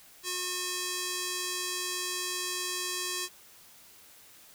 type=tone with band-pass filter; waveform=square; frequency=362.4 Hz; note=F#4; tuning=36 cents flat; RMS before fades=-34 dBFS; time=0.23-3.29 s; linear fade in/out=50 ms; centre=7300 Hz; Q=0.78; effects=white hiss -55 dBFS RMS until 4.54 s